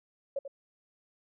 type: tone with echo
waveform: sine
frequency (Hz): 553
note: C#5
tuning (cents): -4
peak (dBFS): -29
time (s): 0.36-0.39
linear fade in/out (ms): 5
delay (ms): 89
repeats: 1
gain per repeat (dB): -9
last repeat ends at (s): 0.479
effects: none